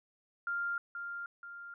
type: tone with echo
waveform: sine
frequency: 1396.9 Hz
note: F6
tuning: in tune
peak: -32 dBFS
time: 0.47-0.78 s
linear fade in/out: 2 ms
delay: 480 ms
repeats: 2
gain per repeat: -6 dB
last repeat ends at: 1.74 s
effects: none